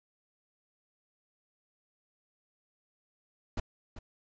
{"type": "noise with echo", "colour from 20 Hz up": "brown", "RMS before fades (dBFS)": -32, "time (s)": [3.57, 3.6], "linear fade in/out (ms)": 5, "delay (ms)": 390, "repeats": 1, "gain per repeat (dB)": -12, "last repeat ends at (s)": 3.99, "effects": ["resampled to 16000 Hz"]}